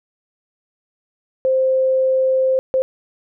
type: tone bursts at uneven times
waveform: sine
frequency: 523.3 Hz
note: C5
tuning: in tune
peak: -13 dBFS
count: 2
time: 1.45-2.59 / 2.74-2.82 s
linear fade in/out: 0 ms
effects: none